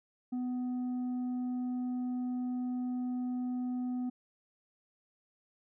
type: tone with tanh clipping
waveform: sine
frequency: 249.5 Hz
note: B3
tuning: 18 cents sharp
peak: -33 dBFS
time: 0.32-4.1 s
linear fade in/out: 10 ms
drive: 4 dB
effects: none